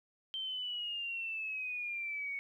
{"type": "exponential sweep", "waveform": "sine", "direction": "down", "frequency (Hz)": [3136, 2217], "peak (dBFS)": -36, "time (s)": [0.34, 2.39], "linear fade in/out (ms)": 0, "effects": ["12-bit"]}